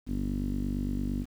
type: tone with low-pass filter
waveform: sawtooth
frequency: 48.78 Hz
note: G1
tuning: 8 cents flat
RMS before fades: -31 dBFS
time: 0.06-1.26 s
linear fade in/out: 50 ms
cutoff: 260 Hz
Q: 6.2
effects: 9-bit